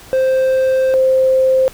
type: tone pair in turn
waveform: triangle / sine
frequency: 523.3 / 523.3 Hz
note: C5 / C5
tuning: 0 / 0 cents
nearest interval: unison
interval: 0 cents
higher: neither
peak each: -9 dBFS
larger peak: neither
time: 0.13-0.94 / 0.94-1.68 s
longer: first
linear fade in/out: 0 ms
effects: pink hiss -39 dBFS RMS until 1.73 s